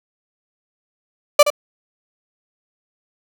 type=tone with echo; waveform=35% pulse; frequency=587.3 Hz; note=D5; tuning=in tune; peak=-3 dBFS; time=1.39-1.43 s; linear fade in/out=5 ms; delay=73 ms; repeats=1; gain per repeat=-10 dB; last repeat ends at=1.503 s; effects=none